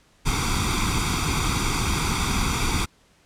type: noise with comb filter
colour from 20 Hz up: pink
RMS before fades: -23 dBFS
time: 0.25-2.86 s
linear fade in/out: 20 ms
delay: 0.85 ms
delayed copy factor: +0.85
effects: pink hiss -59 dBFS RMS until 3.25 s + low-pass 9000 Hz 12 dB/octave